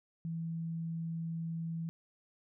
sine tone, 164.81 Hz, E3, in tune, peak -35 dBFS, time 0.25-1.89 s, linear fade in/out 0 ms, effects none

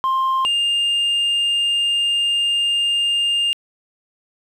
sine tone pair in turn, 1055 / 2810 Hz, C6 / F7, +14 / +10 cents, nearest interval octave + perfect fourth, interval 1696 cents, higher second, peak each -13 dBFS, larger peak neither, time 0.04-0.45 / 0.45-3.53 s, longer second, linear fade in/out 0 ms, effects tanh soft clip ceiling -15 dBFS + 8-bit

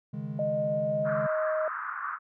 triangle chord, C# suspended second, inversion none, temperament equal, 138.59 / 155.56 / 207.7 Hz, C#3 / D#3 / G#3, 0 / 0 / 0 cents, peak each -35 dBFS, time 0.13-1.27 s, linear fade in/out 10 ms
sine tone with pitch glide, 616 to 624.6 Hz, D#5 to D#5, -17 to +7 cents, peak -26 dBFS, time 0.39-1.68 s, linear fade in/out 2 ms, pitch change +24 cents, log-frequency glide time 0.72-1.09 s
white band-pass noise, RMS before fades -35 dBFS, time 1.04-2.19 s, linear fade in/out 50 ms, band 1100 to 1500 Hz, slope 48 dB/octave
effects none

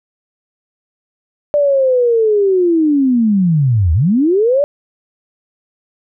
sine linear two-way sweep, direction down then up, 592 to 74.8 to 592 Hz, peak -9 dBFS, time 1.54-4.64 s, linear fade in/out 0 ms, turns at 3.93 s, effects none

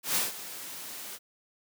white noise with ADSR envelope, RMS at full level -26 dBFS, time 0.03-1.19 s, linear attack 130 ms, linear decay 160 ms, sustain -15 dB, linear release 43 ms, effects high-pass 150 Hz 12 dB/octave

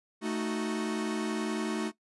45% pulse chord, D# diminished, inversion second, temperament equal, 220 / 311.1 / 370 Hz, A3 / D#4 / F#4, 0 / 0 / 0 cents, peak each -33 / -35 / -35 dBFS, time 0.21-1.92 s, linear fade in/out 50 ms, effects noise-tail reverb RT60 0.1 s tail -17 dB re dry + resampled to 24000 Hz

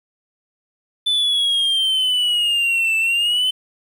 triangle exponential two-way sweep, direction down then up, 3520 to 2642 to 3065 Hz, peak -14 dBFS, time 1.06-3.51 s, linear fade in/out 10 ms, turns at 2.97 s, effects 8-bit

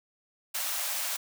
white high-pass noise, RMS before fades -32 dBFS, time 0.54-1.17 s, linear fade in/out 10 ms, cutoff 550 Hz, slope 96 dB/octave, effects none

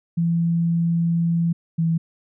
sine tone pair in turn, 168.3 / 164.55 Hz, E3 / E3, +36 / -3 cents, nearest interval unison, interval 39 cents, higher first, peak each -17 dBFS, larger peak neither, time 0.17-1.53 / 1.78-1.98 s, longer first, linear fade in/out 10 ms, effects none

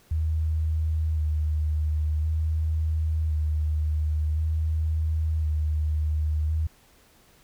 sine tone with vibrato, 77.78 Hz, D#2, in tune, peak -22 dBFS, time 0.11-6.67 s, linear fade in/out 5 ms, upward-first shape square, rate 0.47 Hz, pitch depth 24 cents each way, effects pink hiss -58 dBFS RMS until 7.43 s

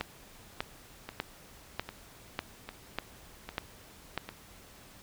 two click trains, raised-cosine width 0.3 ms, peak -15 / -23 dBFS, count 8 / 5, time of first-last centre 0.01-4.177 / 1.09-4.29 s, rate 1.68 / 1.25 Hz, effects pink hiss -54 dBFS RMS until 5.02 s

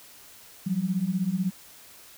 sine beating tone pair, 175.6 / 191.6 Hz, F3 / G3, +10 / -39 cents, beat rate 16 Hz, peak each -28 / -26 dBFS, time 0.66-1.51 s, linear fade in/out 10 ms, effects white hiss -50 dBFS RMS until 2.17 s

